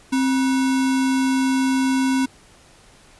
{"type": "tone with sample-and-hold", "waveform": "sine", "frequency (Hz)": 263.6, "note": "C4", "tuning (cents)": 13, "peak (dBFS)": -16, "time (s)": [0.12, 2.26], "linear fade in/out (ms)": 10, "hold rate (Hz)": 1225, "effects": ["pink hiss -50 dBFS RMS until 3.19 s", "resampled to 24000 Hz"]}